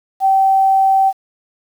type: tone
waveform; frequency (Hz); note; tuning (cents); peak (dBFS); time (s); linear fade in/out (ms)
sine; 773; G5; -24; -9; 0.2-1.13; 50
effects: 7-bit